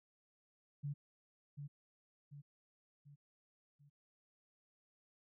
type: tone with echo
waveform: sine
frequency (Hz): 143.8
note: D3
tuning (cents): -36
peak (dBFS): -38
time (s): 0.83-0.94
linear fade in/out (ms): 20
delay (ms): 740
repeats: 4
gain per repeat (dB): -6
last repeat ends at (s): 3.9
effects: none